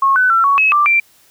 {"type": "tone with pitch steps", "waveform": "sine", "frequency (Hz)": [1090, 1503, 1347, 1118, 2573, 1178, 2356], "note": ["C#6", "F#6", "E6", "C#6", "E7", "D6", "D7"], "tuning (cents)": [-29, 27, 37, 14, -43, 5, 5], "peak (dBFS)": -9, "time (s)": [0.02, 1], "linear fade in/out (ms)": 5, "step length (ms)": 140, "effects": ["white hiss -51 dBFS RMS until 1.3 s"]}